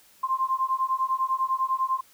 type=beating tone pair; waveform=sine; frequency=1046.5 / 1056.5 Hz; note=C6 / C6; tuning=0 / +16 cents; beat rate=10 Hz; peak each=-26 dBFS; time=0.23-2.01 s; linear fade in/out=10 ms; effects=white hiss -57 dBFS RMS until 2.13 s